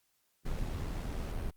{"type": "noise with amplitude modulation", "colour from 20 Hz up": "brown", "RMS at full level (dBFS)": -34, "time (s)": [0.45, 1.51], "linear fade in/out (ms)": 10, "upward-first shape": "sine", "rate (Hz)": 81.4, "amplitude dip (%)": 45, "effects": ["white hiss -75 dBFS RMS until 1.56 s", "Opus 48 kbps"]}